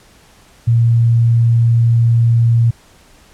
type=tone; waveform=sine; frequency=116.54 Hz; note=A#2; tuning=in tune; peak=-8 dBFS; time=0.67-2.71 s; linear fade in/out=10 ms; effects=pink hiss -47 dBFS RMS until 3.33 s + low-pass 11000 Hz 12 dB/octave